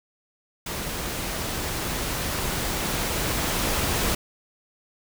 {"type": "noise with level ramp", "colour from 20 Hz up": "pink", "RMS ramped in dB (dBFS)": [-31, -24], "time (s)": [0.66, 4.15], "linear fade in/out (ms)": 5, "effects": []}